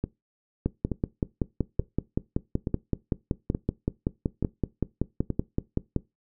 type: two click trains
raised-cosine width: 3 ms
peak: -11 / -14 dBFS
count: 29 / 7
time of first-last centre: 0.66-5.963 / 0.04-5.303 s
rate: 5.28 / 1.14 Hz
effects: noise-tail reverb RT60 0.2 s tail -20 dB re dry